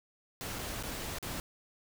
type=noise with dropouts; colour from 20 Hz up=pink; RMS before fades=-39 dBFS; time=0.41-1.4 s; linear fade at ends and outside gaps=0 ms; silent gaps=0.587-0.591 / 0.827-0.835 / 1.185-1.227 s; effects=none